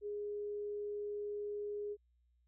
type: tone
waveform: sine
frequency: 413.4 Hz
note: G#4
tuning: 8 cents flat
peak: -38 dBFS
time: 0.01-1.97 s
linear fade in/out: 50 ms
effects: added 60 Hz sine -70 dBFS peak until 2.47 s